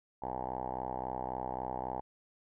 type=tone with low-pass filter; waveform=5% pulse; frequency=63.7 Hz; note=C2; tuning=46 cents flat; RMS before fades=-38 dBFS; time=0.22-2.01 s; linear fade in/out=5 ms; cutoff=860 Hz; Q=7.4; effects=none